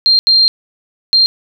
sine tone bursts at uneven times, 4186 Hz, C8, in tune, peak -6 dBFS, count 3, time 0.06-0.19 / 0.27-0.48 / 1.13-1.26 s, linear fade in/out 0 ms, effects none

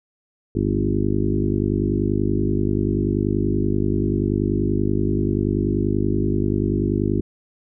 harmonic tone with a mistuned harmonic, 50.4 Hz, G1, 49 cents sharp, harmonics 1 / 2 / 3 / 4 / 5 / 6 / 7 / 8, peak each -28 / -24 / -29 / -27 / -25 / -26 / -25 / -29 dBFS, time 0.55-7.21 s, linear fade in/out 5 ms, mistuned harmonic 3, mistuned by +21 cents, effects none

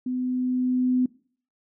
sine tone with level ramp, 252.7 Hz, B3, 40 cents sharp, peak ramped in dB -25 to -18 dBFS, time 0.06-1.06 s, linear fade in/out 5 ms, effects noise-tail reverb RT60 0.5 s tail -22 dB re dry

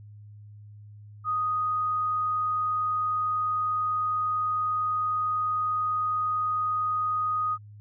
sine tone, 1244.5 Hz, D#6, in tune, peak -24 dBFS, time 1.24-7.58 s, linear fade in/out 50 ms, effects added 104 Hz sine -44 dBFS peak until 7.8 s

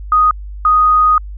sine tone pair in turn, 1244.5 / 1244.5 Hz, D#6 / D#6, 0 / 0 cents, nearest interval unison, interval 0 cents, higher neither, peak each -7 dBFS, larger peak neither, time 0.12-0.31 / 0.65-1.18 s, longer second, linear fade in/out 2 ms, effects added 50 Hz sine -25 dBFS peak until 1.37 s

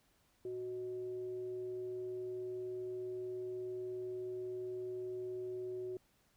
sine tone with frequency modulation, 370.3 Hz, F#4, 1 cent sharp, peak -39 dBFS, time 0.45-5.97 s, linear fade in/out 2 ms, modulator 254 Hz, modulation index 0.25, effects pink hiss -73 dBFS RMS until 6.36 s

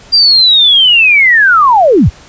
sine linear sweep, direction down, 4802 to 39.75 Hz, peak -3 dBFS, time 0.12-2.1 s, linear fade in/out 20 ms, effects pink hiss -37 dBFS RMS until 2.28 s + resampled to 16000 Hz

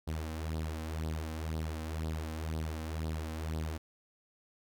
sawtooth tone with flanger, 79.2 Hz, D#2, 31 cents sharp, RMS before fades -37 dBFS, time 0.07-3.78 s, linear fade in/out 10 ms, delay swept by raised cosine 0.21 to 3.91 ms, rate 2 Hz, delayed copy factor +0.65, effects none

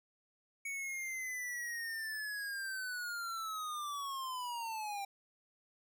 square linear sweep, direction down, 2237 to 784 Hz, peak -39 dBFS, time 0.65-5.05 s, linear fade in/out 5 ms, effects none

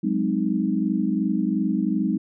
sine chord, Ab dominant seventh, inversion third, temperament equal with one note detuned, 185 / 207.7 / 258.3 / 311.1 Hz, Gb3 / Ab3 / C4 / Eb4, 0 / 0 / -22 / 0 cents, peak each -26 / -24 / -27 / -26 dBFS, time 0.03-2.18 s, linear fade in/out 10 ms, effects none

